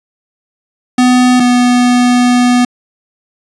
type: tone pair in turn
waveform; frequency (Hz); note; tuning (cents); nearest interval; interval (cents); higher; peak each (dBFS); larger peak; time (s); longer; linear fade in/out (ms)
square; 250 / 246; B3 / B3; +21 / -7; unison; 28; first; -6 / -7; first; 0.98-1.4 / 1.4-2.65; second; 5
effects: resampled to 22050 Hz